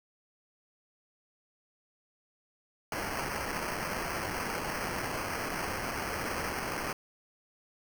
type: noise with sample-and-hold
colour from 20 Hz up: blue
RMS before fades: -35 dBFS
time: 2.92-6.93 s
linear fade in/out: 2 ms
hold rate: 3675 Hz
effects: none